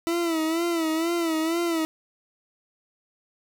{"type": "tone with vibrato", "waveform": "40% pulse", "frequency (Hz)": 329.6, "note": "E4", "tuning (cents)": 0, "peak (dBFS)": -22, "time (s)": [0.07, 1.85], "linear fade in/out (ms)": 0, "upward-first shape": "sine", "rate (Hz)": 2.1, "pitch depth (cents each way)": 76, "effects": []}